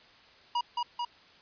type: tone with echo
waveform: square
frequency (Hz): 960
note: B5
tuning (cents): -49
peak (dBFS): -27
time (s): 0.55-0.61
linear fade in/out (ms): 5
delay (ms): 220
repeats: 2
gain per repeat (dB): -2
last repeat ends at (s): 1.05
effects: white hiss -57 dBFS RMS until 1.41 s + resampled to 11025 Hz